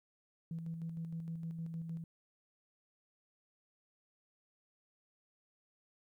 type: tone with tremolo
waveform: sine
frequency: 164.81 Hz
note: E3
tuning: in tune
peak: -37 dBFS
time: 0.51-2.04 s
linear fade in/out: 2 ms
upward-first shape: square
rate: 6.5 Hz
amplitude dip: 40%
effects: tanh soft clip ceiling -33 dBFS + 13-bit